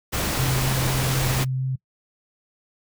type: noise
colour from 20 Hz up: pink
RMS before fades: -25 dBFS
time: 0.12-1.45 s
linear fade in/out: 20 ms
type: tone with vibrato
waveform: sine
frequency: 130.81 Hz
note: C3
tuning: in tune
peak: -22 dBFS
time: 0.38-1.76 s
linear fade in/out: 10 ms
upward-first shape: sine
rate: 4.1 Hz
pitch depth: 10 cents each way
effects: noise-tail reverb RT60 0.1 s tail -22 dB re dry